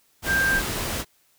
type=tone in noise; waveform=sine; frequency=1584 Hz; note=G6; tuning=18 cents sharp; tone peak=-19 dBFS; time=0.26-0.62 s; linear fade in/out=50 ms; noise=pink; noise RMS=-28 dBFS; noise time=0.22-1.05 s; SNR=+6 dB; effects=white hiss -63 dBFS RMS until 1.38 s